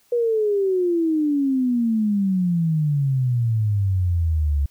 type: exponential sweep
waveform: sine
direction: down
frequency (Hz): 486.3 to 69.3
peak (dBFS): -17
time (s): 0.12-4.66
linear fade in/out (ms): 5
effects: white hiss -60 dBFS RMS until 4.7 s